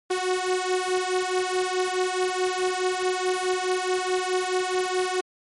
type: beating tone pair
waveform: sawtooth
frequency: 366 / 370.7 Hz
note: F#4 / F#4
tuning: -19 / +3 cents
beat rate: 4.7 Hz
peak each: -22 dBFS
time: 0.1-5.21 s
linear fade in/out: 10 ms
effects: MP3 48 kbps